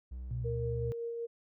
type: tone with pitch glide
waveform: triangle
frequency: 62.5 to 69.75 Hz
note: B1 to C#2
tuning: +21 to +11 cents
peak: -37 dBFS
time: 0.11-0.91 s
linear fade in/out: 10 ms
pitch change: +190 cents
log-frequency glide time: 0.41-0.48 s
type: tone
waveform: sine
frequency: 120 Hz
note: B2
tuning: 49 cents flat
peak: -34 dBFS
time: 0.31-0.92 s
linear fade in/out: 0 ms
type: tone with tremolo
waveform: sine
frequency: 466.2 Hz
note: A#4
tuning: in tune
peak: -34 dBFS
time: 0.44-1.27 s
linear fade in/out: 20 ms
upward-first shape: sine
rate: 5.3 Hz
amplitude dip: 25%
effects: none